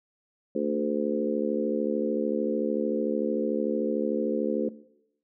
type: harmonic tone with a mistuned harmonic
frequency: 73.42 Hz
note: D2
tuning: in tune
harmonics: 3 / 4 / 5 / 6 / 7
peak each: -31 / -31 / -31 / -31 / -31 dBFS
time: 0.55-4.69 s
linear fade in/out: 5 ms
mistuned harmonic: 3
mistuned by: +18 cents
effects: noise-tail reverb RT60 0.8 s tail -18 dB re dry